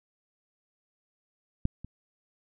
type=clicks; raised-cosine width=5 ms; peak=-13 / -28 dBFS; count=2; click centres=1.654 / 1.846 s; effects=none